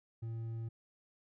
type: tone with hard clipping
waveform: triangle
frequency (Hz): 113.9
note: A#2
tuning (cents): -40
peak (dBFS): -39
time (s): 0.22-0.69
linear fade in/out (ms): 10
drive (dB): 7
effects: none